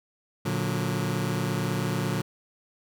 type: chord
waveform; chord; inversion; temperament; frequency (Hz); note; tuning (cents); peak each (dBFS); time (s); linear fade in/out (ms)
sawtooth; Bb augmented; none; just; 116.54 / 145.68 / 182.1; Bb2 / D3 / F#3; 0 / -14 / -27; -26; 0.45-2.22; 10
effects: none